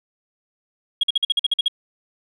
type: tone bursts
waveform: sine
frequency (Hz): 3292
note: G#7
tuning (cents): -16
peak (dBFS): -13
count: 10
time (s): 1.01-1.682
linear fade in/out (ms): 5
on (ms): 24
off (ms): 48
effects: tanh soft clip ceiling -12 dBFS